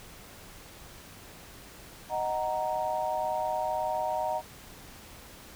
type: chord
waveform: sine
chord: D# minor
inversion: none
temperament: equal with one note detuned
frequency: 622.3 / 744.3 / 932.3 Hz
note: D#5 / F#5 / A#5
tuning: 0 / +10 / 0 cents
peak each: -32 dBFS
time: 2.09-4.42 s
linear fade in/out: 50 ms
effects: pink hiss -49 dBFS RMS until 5.55 s